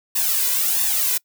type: noise with flanger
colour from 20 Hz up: blue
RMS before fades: -20 dBFS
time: 0.15-1.18 s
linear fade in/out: 10 ms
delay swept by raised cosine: 1.1 to 2.02 ms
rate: 1.5 Hz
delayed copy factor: +0.95
effects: noise-tail reverb RT60 0.1 s tail -24 dB re dry